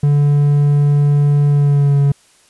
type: tone with pitch glide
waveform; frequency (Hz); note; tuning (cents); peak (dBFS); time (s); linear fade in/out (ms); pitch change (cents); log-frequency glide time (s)
triangle; 144.8 to 141.17; D3 to C#3; -24 to +32; -7; 0.03-2.12; 5; -44; 1.48-1.99
effects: white hiss -51 dBFS RMS until 2.49 s + resampled to 24000 Hz